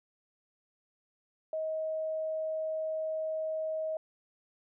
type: tone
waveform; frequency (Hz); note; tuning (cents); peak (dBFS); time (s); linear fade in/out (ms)
sine; 632; D#5; +27; -31; 1.53-3.97; 2
effects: none